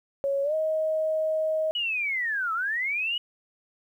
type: tone with pitch glide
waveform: sine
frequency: 554.4 to 629.5 Hz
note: C#5 to D#5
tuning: 0 to +20 cents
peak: -23 dBFS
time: 0.24-1.71 s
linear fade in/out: 0 ms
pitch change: +220 cents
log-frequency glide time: 0.43-0.54 s
type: linear two-way sweep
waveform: sine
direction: down then up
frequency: 2960 to 1276 to 2960 Hz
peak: -25 dBFS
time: 1.75-3.18 s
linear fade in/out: 5 ms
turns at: 2.53 s
effects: 10-bit